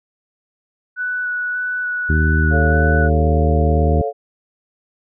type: tone with vibrato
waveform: sine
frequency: 1480 Hz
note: F#6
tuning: in tune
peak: -19 dBFS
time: 0.96-3.1 s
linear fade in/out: 50 ms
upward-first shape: square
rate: 1.7 Hz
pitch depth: 9 cents each way
type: harmonic tone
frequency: 78.1 Hz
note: D#2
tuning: 7 cents sharp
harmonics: 1 / 2 / 3 / 4 / 5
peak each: -14 / -20 / -24 / -26 / -28 dBFS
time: 2.09-4.02 s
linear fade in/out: 10 ms
type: chord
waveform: sine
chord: A augmented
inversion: none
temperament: equal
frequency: 440 / 554.4 / 698.5 Hz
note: A4 / C#5 / E#5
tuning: 0 / 0 / 0 cents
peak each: -22 / -24 / -23 dBFS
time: 2.5-4.13 s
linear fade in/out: 50 ms
effects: none